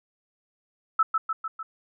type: tone with echo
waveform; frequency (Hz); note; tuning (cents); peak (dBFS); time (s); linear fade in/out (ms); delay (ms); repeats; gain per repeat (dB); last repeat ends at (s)
sine; 1310; E6; -11; -16; 0.99-1.03; 5; 150; 4; -4; 1.63
effects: none